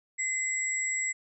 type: tone pair together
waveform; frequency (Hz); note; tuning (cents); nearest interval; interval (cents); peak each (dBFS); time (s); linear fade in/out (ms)
sine; 2044 / 7709; C7 / B8; -41 / -43; octave + major seventh; 2298; -30 / -31; 0.18-1.13; 20
effects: none